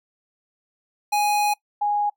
square / sine tone pair in turn, 830.6 / 826.2 Hz, G#5 / G#5, 0 / -9 cents, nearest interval unison, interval 9 cents, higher first, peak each -19 / -19 dBFS, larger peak neither, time 1.12-1.54 / 1.81-2.1 s, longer first, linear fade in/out 10 ms, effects noise-tail reverb RT60 0.1 s tail -22 dB re dry

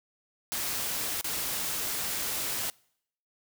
white noise with dropouts, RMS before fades -32 dBFS, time 0.52-2.7 s, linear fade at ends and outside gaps 0 ms, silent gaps 1.211-1.244 s, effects noise-tail reverb RT60 0.7 s tail -26 dB re dry

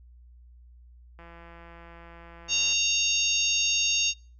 click train, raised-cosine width 0.5 ms, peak -34 dBFS, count 261, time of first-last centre 1.19-2.728 s, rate 169 Hz
harmonic tone, 924 Hz, A#5, 16 cents flat, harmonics 3 / 4 / 5 / 6 / 7, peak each -26 / -29 / -32 / -33 / -28 dBFS, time 2.48-4.14 s, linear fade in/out 50 ms
effects noise-tail reverb RT60 0.4 s tail -26 dB re dry + added 60 Hz sine -49 dBFS peak until 4.39 s

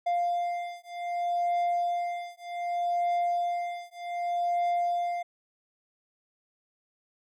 triangle beating tone pair, 698.5 / 699.15 Hz, F5 / F5, 0 / +2 cents, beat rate 0.65 Hz, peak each -28 dBFS, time 0.06-5.23 s, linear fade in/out 10 ms, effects none

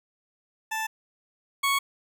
20% pulse tone pair in turn, 880 / 1108.7 Hz, A5 / C#6, 0 / 0 cents, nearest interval major third, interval 400 cents, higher second, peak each -23 / -17 dBFS, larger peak second, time 0.71-0.87 / 1.63-1.79 s, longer neither, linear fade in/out 10 ms, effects none

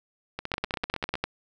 two click trains, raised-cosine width 0.3 ms, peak -10 / -16 dBFS, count 8 / 13, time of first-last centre 0.54-1.24 / 0.39-1.154 s, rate 10 / 15.7 Hz, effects none

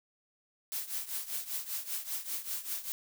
blue noise with tremolo, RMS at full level -34 dBFS, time 0.72-2.92 s, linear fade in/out 0 ms, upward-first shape triangle, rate 5.1 Hz, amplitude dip 85%, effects none

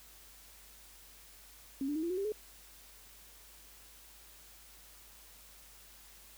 sine tone with pitch steps, 271.5 / 292.7 / 315.5 / 340.1 / 366.6 / 395.2 / 426 Hz, C#4 / D4 / D#4 / F4 / F#4 / G4 / G#4, -36 / -6 / +24 / -46 / -16 / +14 / +44 cents, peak -32 dBFS, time 1.81-2.321 s, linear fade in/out 2 ms, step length 73 ms, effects added 50 Hz sine -62 dBFS peak until 6.37 s + white hiss -57 dBFS RMS until 6.37 s

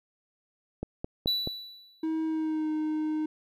click train, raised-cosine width 2 ms, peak -19 dBFS, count 4, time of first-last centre 0.83-1.474 s, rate 4.66 Hz
triangle tone with exponential decay, 3951 Hz, B7, in tune, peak -21 dBFS, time 1.27-2.06 s, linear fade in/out 5 ms, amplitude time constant 170 ms
triangle tone with pitch glide, 318.9 to 309.1 Hz, D#4 to D#4, +43 to -11 cents, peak -25 dBFS, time 2.03-3.26 s, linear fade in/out 5 ms, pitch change -54 cents, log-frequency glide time 2.25-2.7 s
effects none

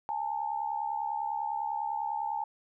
sine tone pair together, 827 / 897 Hz, G#5 / A5, -8 / +33 cents, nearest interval minor second, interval 141 cents, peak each -33 / -33 dBFS, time 0.09-2.44 s, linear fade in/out 0 ms, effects none

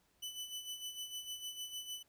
sawtooth tone with tremolo, 2992 Hz, F#7, 19 cents sharp, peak -37 dBFS, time 0.22-2.03 s, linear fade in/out 10 ms, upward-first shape sine, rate 6.6 Hz, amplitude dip 65%, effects pink hiss -74 dBFS RMS until 2.08 s

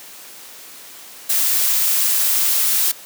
blue noise, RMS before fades -17 dBFS, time 1.29-2.92 s, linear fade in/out 10 ms, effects white hiss -39 dBFS RMS until 3.05 s + high-pass 200 Hz 12 dB/octave

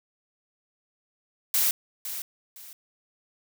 blue noise with echo, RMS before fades -23 dBFS, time 1.54-1.71 s, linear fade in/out 2 ms, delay 510 ms, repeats 2, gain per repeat -11 dB, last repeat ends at 2.73 s, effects none

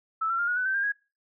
sine tone with pitch steps, 1313 / 1356.9 / 1402.4 / 1449.3 / 1497.8 / 1548 / 1599.8 / 1653.3 Hz, E6 / E6 / F6 / F#6 / F#6 / G6 / G6 / G#6, -7 / +50 / +7 / -36 / +21 / -22 / +35 / -8 cents, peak -24 dBFS, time 0.21-0.922 s, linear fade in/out 10 ms, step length 89 ms, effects noise-tail reverb RT60 0.3 s tail -22 dB re dry

